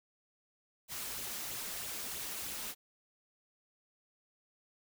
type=noise with flanger; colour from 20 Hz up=white; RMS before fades=-41 dBFS; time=0.88-2.75 s; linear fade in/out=50 ms; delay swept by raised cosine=0.27 to 4.97 ms; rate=3.1 Hz; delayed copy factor=+0.5; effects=none